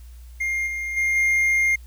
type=tone with level steps; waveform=triangle; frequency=2119 Hz; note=C7; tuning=21 cents sharp; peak=-20 / -24 / -17 / -15 dBFS; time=0.4-1.76 s; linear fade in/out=10 ms; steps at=0.66 / 0.96 / 1.15 s; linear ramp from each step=20 ms; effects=added 60 Hz sine -39 dBFS peak until 1.86 s + white hiss -57 dBFS RMS until 1.86 s